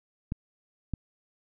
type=clicks; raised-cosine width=5 ms; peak=-18 dBFS; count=2; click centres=0.321 / 0.937 s; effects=none